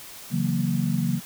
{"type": "chord", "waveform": "sine", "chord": "F# dominant seventh", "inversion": "second", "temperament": "equal", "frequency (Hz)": [138.59, 164.81, 185, 233.1], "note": ["C#3", "E3", "F#3", "A#3"], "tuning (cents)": [0, 0, 0, 0], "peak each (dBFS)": -27, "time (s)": [0.3, 1.21], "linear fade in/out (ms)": 50, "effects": ["white hiss -42 dBFS RMS until 1.25 s"]}